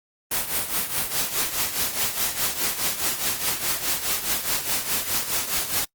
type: noise with tremolo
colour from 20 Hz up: white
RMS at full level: -22 dBFS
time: 0.31-5.85 s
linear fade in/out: 5 ms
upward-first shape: triangle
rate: 4.8 Hz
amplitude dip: 75%
effects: noise-tail reverb RT60 0.1 s tail -23 dB re dry + Opus 32 kbps